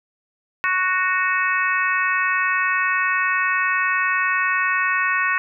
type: harmonic tone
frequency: 370 Hz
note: F#4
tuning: in tune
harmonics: 3 / 4 / 5 / 6 / 7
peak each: -23 / -23 / -22 / -29 / -26 dBFS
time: 0.64-5.38 s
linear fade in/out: 0 ms
effects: none